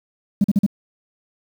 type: tone bursts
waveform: sine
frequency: 200.8 Hz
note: G3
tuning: 42 cents sharp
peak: -10 dBFS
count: 4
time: 0.41-0.664 s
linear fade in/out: 5 ms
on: 32 ms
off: 42 ms
effects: tanh soft clip ceiling -8 dBFS + 7-bit